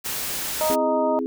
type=noise; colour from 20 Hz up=white; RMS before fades=-28 dBFS; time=0.04-0.76 s; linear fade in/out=20 ms
type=harmonic tone; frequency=311.1 Hz; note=D#4; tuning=in tune; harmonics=2 / 3 / 4; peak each=-21 / -25 / -33 dBFS; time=0.61-1.19 s; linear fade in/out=0 ms
type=chord; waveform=sine; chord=C augmented; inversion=none; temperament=equal; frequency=261.6 / 329.6 / 415.3 Hz; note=C4 / E4 / G#4; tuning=0 / 0 / 0 cents; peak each=-26 / -30 / -28 dBFS; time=0.7-1.26 s; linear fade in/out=0 ms
effects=none